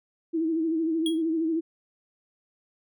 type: tone with vibrato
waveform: sine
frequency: 323.9 Hz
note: E4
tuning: 30 cents flat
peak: -23 dBFS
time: 0.33-1.61 s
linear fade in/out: 20 ms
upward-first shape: sine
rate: 13 Hz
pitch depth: 57 cents each way
type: tone with exponential decay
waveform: square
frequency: 3300 Hz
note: G#7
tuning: 12 cents flat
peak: -26 dBFS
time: 1.06-1.22 s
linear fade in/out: 2 ms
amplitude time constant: 33 ms
effects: none